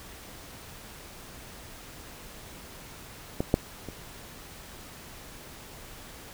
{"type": "clicks", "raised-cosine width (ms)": 2, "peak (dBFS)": [-13, -6, -24], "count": 3, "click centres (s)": [3.405, 3.541, 3.887], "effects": ["pink hiss -46 dBFS RMS until 6.33 s"]}